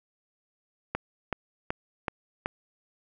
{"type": "click train", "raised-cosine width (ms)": 0.5, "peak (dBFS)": -13, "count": 5, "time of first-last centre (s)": [0.95, 2.459], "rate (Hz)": 2.65, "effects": []}